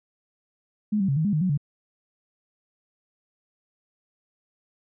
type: tone with pitch steps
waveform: sine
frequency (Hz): 210.7 / 193.7 / 137.6 / 157.4 / 205 / 153.1 / 184.9 / 144.3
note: G#3 / G3 / C#3 / D#3 / G#3 / D#3 / F#3 / D3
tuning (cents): +25 / -20 / -12 / +20 / -22 / -28 / -1 / -30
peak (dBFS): -20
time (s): 0.92-1.576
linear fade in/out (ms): 10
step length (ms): 82
effects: none